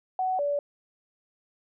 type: tone pair in turn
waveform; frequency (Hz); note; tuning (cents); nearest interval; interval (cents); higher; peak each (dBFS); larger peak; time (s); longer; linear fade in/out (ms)
sine; 747 / 575.9; F#5 / D5; +16 / -34; perfect fourth; 450; first; -24; neither; 0.19-0.39 / 0.39-0.59; neither; 2
effects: none